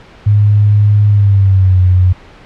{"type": "tone with pitch glide", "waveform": "sine", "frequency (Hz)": [103.83, 91.44], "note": ["G#2", "F#2"], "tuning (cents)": [0, -20], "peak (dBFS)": -5, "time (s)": [0.26, 2.13], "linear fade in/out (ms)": 10, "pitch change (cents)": -220, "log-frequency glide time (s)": [1.08, 1.81], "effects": ["pink hiss -38 dBFS RMS until 2.45 s", "low-pass 3000 Hz 12 dB/octave"]}